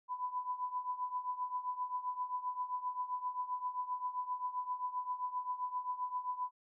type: tone with tremolo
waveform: sine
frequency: 998 Hz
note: B5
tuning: 18 cents sharp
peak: -32 dBFS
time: 0.08-6.51 s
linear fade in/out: 50 ms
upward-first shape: triangle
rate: 7.6 Hz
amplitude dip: 85%
effects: none